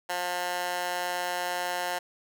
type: tone with high-pass filter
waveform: 15% pulse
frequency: 178.1 Hz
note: F3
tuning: 34 cents sharp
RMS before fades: -31 dBFS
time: 0.09-1.99 s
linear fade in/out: 10 ms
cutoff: 860 Hz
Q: 1.5
effects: none